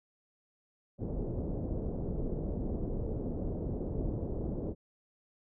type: low-pass noise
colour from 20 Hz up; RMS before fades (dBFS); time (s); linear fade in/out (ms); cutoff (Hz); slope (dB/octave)
pink; -35; 0.98-4.75; 50; 520; 24
effects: none